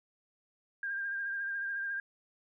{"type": "tone with vibrato", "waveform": "sine", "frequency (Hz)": 1600, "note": "G6", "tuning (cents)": 35, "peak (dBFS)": -33, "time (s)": [0.83, 2], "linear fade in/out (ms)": 2, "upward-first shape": "triangle", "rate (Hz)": 14, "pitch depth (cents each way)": 35, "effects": []}